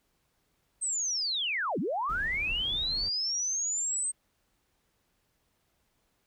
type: linear two-way sweep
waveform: sine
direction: down then up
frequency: 8372 to 149.2 to 8372 Hz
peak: -28 dBFS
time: 0.81-4.12 s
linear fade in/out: 20 ms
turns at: 1.79 s
type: noise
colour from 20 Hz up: brown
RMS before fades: -41 dBFS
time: 2.09-3.09 s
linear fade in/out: 5 ms
effects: pink hiss -74 dBFS RMS until 6.26 s